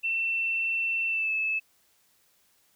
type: tone with pitch glide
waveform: sine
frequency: 2689 to 2609 Hz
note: E7 to E7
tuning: +34 to -18 cents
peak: -25 dBFS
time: 0.03-1.6 s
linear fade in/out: 20 ms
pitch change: -52 cents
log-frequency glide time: 1.07-1.32 s
effects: white hiss -66 dBFS RMS until 2.75 s

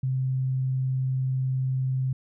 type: tone with vibrato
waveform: sine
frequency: 130.81 Hz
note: C3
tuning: in tune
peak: -23 dBFS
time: 0.03-2.13 s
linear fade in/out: 5 ms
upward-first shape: triangle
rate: 20 Hz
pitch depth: 28 cents each way
effects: none

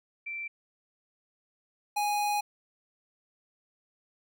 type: tone pair in turn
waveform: sine / square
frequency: 2343 / 828.4 Hz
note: D7 / G#5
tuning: -5 / -5 cents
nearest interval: octave + tritone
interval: 1800 cents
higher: first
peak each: -34 / -27 dBFS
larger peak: second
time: 0.26-0.48 / 1.96-2.41 s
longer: second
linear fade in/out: 10 ms
effects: none

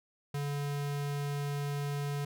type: tone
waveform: square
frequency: 143.4 Hz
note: D3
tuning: 41 cents flat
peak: -33 dBFS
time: 0.34-2.25 s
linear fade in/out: 5 ms
effects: none

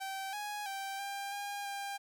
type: tone with pitch steps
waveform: sawtooth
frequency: 775 / 831 / 782 / 796 / 809 / 799 Hz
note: G5 / G#5 / G5 / G5 / G#5 / G5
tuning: -20 / +1 / -4 / +26 / -46 / +33 cents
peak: -34 dBFS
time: 0-1.98 s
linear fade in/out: 20 ms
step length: 330 ms
effects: none

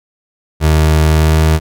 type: tone with pitch glide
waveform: 30% pulse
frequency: 77.78 to 78.87 Hz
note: D#2 to D#2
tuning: 0 to +24 cents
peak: -5 dBFS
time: 0.6-1.6 s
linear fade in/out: 50 ms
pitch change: +24 cents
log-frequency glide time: 1.06-1.48 s
effects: none

